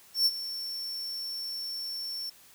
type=tone with ADSR envelope; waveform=45% pulse; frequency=5430 Hz; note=F8; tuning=50 cents flat; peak=-20 dBFS; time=0.14-2.3 s; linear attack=120 ms; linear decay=41 ms; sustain=-14 dB; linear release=8 ms; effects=white hiss -56 dBFS RMS until 2.54 s